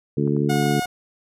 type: harmonic tone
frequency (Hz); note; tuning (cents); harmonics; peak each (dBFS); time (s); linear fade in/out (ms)
72.2; D2; -29; 2 / 3 / 4 / 5 / 6; -22 / -24 / -25 / -26 / -27; 0.17-0.8; 5
type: clicks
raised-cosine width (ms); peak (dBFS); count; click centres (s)
1; -27; 9; 0.276 / 0.366 / 0.516 / 0.559 / 0.626 / 0.66 / 0.711 / 0.822 / 0.856
type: tone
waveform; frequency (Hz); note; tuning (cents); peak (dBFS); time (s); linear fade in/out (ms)
sawtooth; 724; F#5; -38; -20; 0.49-0.86; 10
effects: resampled to 32000 Hz